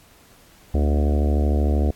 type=harmonic tone; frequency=73.1 Hz; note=D2; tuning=7 cents flat; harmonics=1 / 3 / 4 / 5 / 6 / 7 / 8 / 9 / 10; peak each=-17 / -27 / -29 / -31 / -33 / -34 / -35 / -36 / -37 dBFS; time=0.74-1.91 s; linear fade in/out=5 ms; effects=pink hiss -52 dBFS RMS until 1.95 s + AAC 64 kbps